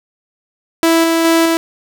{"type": "tone with tremolo", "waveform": "sawtooth", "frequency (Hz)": 329.6, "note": "E4", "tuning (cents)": 0, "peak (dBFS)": -5, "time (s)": [0.83, 1.57], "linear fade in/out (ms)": 0, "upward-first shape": "square", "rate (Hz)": 2.4, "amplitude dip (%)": 25, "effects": []}